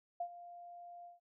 sine tone with ADSR envelope, 698.5 Hz, F5, in tune, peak -34 dBFS, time 0.2-1.2 s, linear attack 6 ms, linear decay 73 ms, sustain -15 dB, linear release 150 ms, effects none

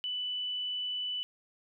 sine tone, 2983 Hz, F#7, 13 cents sharp, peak -32 dBFS, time 0.04-1.23 s, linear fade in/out 0 ms, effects none

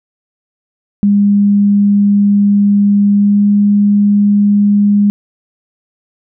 sine tone with pitch glide, 202.8 to 204.4 Hz, G#3 to G#3, -41 to -27 cents, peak -6 dBFS, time 1.03-5.1 s, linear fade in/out 0 ms, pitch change +14 cents, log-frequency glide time 3.12-3.46 s, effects none

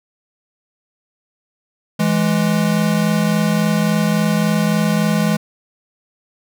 square tone pair together, 165.84 / 209.4 Hz, E3 / G#3, +11 / +15 cents, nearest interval major third, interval 404 cents, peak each -18 / -17 dBFS, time 1.99-5.37 s, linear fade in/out 10 ms, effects none

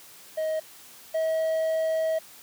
triangle tone pair in turn, 630 / 641 Hz, D#5 / E5, +21 / -49 cents, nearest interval unison, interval 30 cents, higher second, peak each -23 / -21 dBFS, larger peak second, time 0.37-0.6 / 1.14-2.19 s, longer second, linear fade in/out 10 ms, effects white hiss -49 dBFS RMS until 2.42 s + high-pass 100 Hz 12 dB/octave

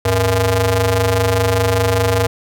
sawtooth ring-modulated tone, 185 Hz, F#3, in tune, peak -6 dBFS, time 0.05-2.27 s, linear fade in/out 5 ms, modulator 290 Hz, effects none

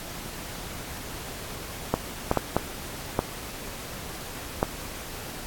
clicks, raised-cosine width 1 ms, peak -6 dBFS, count 6, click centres 1.94 / 2.314 / 2.373 / 2.566 / 3.191 / 4.629 s, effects pink hiss -38 dBFS RMS until 5.46 s + AAC 64 kbps

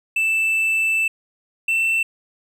triangle tone pair in turn, 2647 / 2678 Hz, E7 / E7, +7 / +27 cents, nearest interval unison, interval 20 cents, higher second, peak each -15 dBFS, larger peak neither, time 0.16-1.08 / 1.68-2.03 s, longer first, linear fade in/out 5 ms, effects none

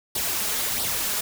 white noise with flanger, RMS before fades -26 dBFS, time 0.15-1.21 s, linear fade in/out 5 ms, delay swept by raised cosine 0.21 to 4.91 ms, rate 1.5 Hz, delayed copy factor +0.55, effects none

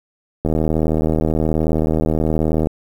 click train, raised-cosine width 2 ms, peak -5 dBFS, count 176, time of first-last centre 0.45-2.671 s, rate 78.8 Hz, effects 7-bit

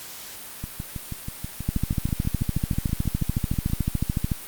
two click trains, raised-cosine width 5 ms, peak -10 / -18 dBFS, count 37 / 20, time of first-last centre 1.69-4.318 / 0.64-3.7 s, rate 13.7 / 6.21 Hz, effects white hiss -39 dBFS RMS until 4.47 s + Opus 48 kbps

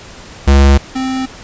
square tone pair in turn, 69.3 / 261.6 Hz, C#2 / C4, 0 / 0 cents, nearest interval octave + major seventh, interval 2300 cents, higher second, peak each -5 / -16 dBFS, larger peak first, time 0.47-0.78 / 0.95-1.26 s, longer neither, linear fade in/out 10 ms, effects pink hiss -34 dBFS RMS until 1.43 s + resampled to 16000 Hz

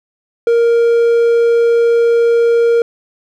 triangle tone, 467.1 Hz, A#4, 3 cents sharp, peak -6 dBFS, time 0.47-2.82 s, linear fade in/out 2 ms, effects none

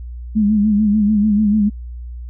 sine tone with vibrato, 210 Hz, G#3, 19 cents sharp, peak -11 dBFS, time 0.35-1.7 s, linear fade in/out 20 ms, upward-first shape sine, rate 6.8 Hz, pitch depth 64 cents each way, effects added 60 Hz sine -27 dBFS peak until 2.29 s

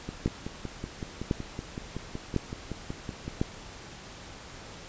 two click trains, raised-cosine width 3 ms, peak -12 / -21 dBFS, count 4 / 18, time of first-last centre 0.26-3.415 / 0.09-3.279 s, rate 0.951 / 5.33 Hz, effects pink hiss -45 dBFS RMS until 4.88 s + resampled to 16000 Hz

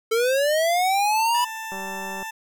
square linear sweep, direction up, 440 to 987.8 Hz, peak -19 dBFS, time 0.11-1.45 s, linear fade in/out 10 ms
20% pulse tone, 887 Hz, A5, 14 cents sharp, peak -26 dBFS, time 1.34-2.31 s, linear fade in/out 10 ms
click train, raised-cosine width 1 ms, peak -24 dBFS, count 99, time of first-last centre 1.72-2.228 s, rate 193 Hz
effects none

